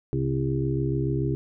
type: harmonic tone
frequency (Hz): 67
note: C2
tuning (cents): +42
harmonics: 1 / 2 / 4 / 5 / 6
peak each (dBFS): -34 / -25 / -33 / -30 / -31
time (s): 0.13-1.35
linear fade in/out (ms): 0
effects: none